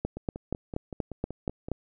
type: two click trains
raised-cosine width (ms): 2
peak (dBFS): -15 / -23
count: 8 / 9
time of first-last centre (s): 0.05-1.717 / 0.17-1.685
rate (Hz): 4.2 / 5.28
effects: none